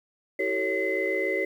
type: tone cluster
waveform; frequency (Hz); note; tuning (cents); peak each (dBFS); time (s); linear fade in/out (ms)
sine; 326.9 / 383.7 / 450.9 / 554 / 2041; E4 / G4 / A4 / C#5 / C7; -14 / -37 / +42 / -1 / -44; -34 / -29 / -32 / -30 / -28; 0.39-1.45; 5
effects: tanh soft clip ceiling -14 dBFS + 9-bit